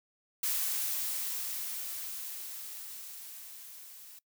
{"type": "noise with level ramp", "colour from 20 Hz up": "blue", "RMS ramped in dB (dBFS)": [-31, -51], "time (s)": [0.43, 4.19], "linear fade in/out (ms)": 5, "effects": ["noise-tail reverb RT60 0.1 s tail -20 dB re dry"]}